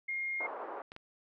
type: tone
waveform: sine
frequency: 2132 Hz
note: C7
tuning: 32 cents sharp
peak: -33 dBFS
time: 0.08-0.47 s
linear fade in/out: 10 ms
type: band-pass noise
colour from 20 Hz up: white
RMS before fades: -42 dBFS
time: 0.4-0.82 s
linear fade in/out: 2 ms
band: 390 to 1100 Hz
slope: 24 dB/octave
type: clicks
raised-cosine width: 0.3 ms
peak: -30 dBFS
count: 2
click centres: 0.919 / 0.964 s
effects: none